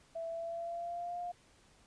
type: tone with pitch glide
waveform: sine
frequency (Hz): 662 to 705.4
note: E5 to F5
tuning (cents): +7 to +17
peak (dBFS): -37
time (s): 0.15-1.32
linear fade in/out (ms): 10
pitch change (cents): +110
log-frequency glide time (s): 0.28-1.21
effects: pink hiss -65 dBFS RMS until 1.86 s + resampled to 22050 Hz